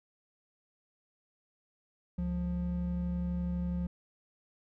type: tone pair together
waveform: triangle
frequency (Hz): 69.64 / 176.8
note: C#2 / F3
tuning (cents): +9 / +22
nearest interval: octave + major third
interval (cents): 1613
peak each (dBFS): -34 / -30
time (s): 2.18-3.87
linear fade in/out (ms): 5
effects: none